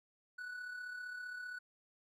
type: tone with amplitude modulation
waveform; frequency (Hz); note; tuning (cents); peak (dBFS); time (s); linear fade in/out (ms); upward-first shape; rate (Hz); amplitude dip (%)
triangle; 1480; F#6; 0; -39; 0.38-1.59; 10; sine; 35.3; 45
effects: none